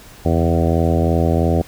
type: harmonic tone with a mistuned harmonic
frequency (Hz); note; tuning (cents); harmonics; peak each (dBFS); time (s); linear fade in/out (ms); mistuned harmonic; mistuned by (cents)
83; E2; +12; 1 / 2 / 3 / 4 / 5 / 6 / 7 / 8 / 9; -17 / -20 / -22 / -23 / -24 / -25 / -25 / -26 / -27; 0.25-1.62; 5; 1; +40
effects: pink hiss -42 dBFS RMS until 1.67 s